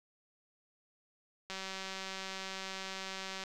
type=click train; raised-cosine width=0.2 ms; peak=-24 dBFS; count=371; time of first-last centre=1.5-3.437 s; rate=191 Hz; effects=none